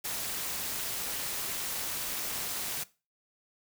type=noise with amplitude modulation; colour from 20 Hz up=white; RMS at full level=-32 dBFS; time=0.04-2.84 s; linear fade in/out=10 ms; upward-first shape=sine; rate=297 Hz; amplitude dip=65%; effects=noise-tail reverb RT60 0.3 s tail -19 dB re dry